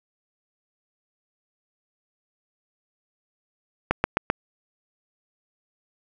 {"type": "click train", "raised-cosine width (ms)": 0.5, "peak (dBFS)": -4, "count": 4, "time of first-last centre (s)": [3.91, 4.301], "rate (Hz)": 7.68, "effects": []}